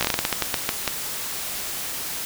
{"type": "slowing click train", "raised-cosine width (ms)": 0.2, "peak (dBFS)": -3, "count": 13, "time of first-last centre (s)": [0.01, 0.877], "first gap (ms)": 16, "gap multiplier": 1.25, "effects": ["white hiss -30 dBFS RMS until 2.25 s"]}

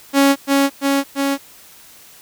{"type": "tone with echo", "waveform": "sawtooth", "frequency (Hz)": 277.2, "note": "C#4", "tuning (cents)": 0, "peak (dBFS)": -6, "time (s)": [0.13, 0.36], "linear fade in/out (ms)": 50, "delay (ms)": 340, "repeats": 3, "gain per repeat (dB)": -2, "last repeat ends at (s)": 1.38, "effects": ["white hiss -44 dBFS RMS until 2.21 s"]}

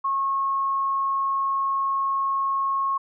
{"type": "tone", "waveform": "sine", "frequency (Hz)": 1090, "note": "C#6", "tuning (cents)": -29, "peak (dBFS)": -21, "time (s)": [0.04, 2.98], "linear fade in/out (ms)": 10, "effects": []}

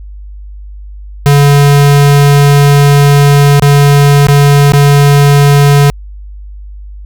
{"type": "tone with dropouts", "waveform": "square", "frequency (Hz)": 142.8, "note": "D3", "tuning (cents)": -48, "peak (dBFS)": -3, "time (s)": [1.26, 5.9], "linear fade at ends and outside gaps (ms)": 0, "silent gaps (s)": [[3.596, 3.623], [4.268, 4.285], [4.72, 4.735]], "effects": ["added 50 Hz sine -24 dBFS peak until 7.05 s"]}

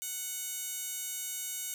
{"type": "tone with high-pass filter", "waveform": "15% pulse", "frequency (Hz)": 740, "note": "F#5", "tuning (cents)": 0, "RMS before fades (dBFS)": -38, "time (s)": [0.02, 1.74], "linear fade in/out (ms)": 0, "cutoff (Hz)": 6300, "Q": 0.87, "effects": ["10-bit"]}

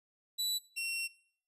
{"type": "tone pair in turn", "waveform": "sawtooth", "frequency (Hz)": [3951, 2727], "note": ["B7", "F7"], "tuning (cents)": [0, -42], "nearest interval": "tritone", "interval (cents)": 642, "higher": "first", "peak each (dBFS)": [-28, -31], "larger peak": "first", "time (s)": [[0.38, 0.59], [0.76, 1.08]], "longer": "second", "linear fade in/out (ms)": 20, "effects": ["noise-tail reverb RT60 0.6 s tail -20 dB re dry", "resampled to 32000 Hz"]}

